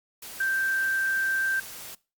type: tone in noise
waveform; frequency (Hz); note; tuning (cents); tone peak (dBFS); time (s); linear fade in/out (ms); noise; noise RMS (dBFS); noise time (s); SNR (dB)
sine; 1568; G6; 0; -23; 0.4-1.6; 5; white; -41; 0.22-1.95; +15
effects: noise-tail reverb RT60 0.3 s tail -21 dB re dry + Opus 48 kbps